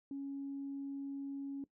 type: tone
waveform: sine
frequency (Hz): 277.2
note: C#4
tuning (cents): 0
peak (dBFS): -38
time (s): 0.11-1.64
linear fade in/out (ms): 2
effects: noise-tail reverb RT60 0.1 s tail -18 dB re dry + tanh soft clip ceiling -34 dBFS